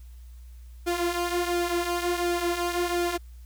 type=tone with flanger; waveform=sawtooth; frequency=349.2 Hz; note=F4; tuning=in tune; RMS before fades=-27 dBFS; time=0.86-3.18 s; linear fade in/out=20 ms; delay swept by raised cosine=1.8 to 6.3 ms; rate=1.4 Hz; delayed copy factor=-0.6; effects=added 60 Hz sine -42 dBFS peak until 3.45 s + white hiss -63 dBFS RMS until 3.45 s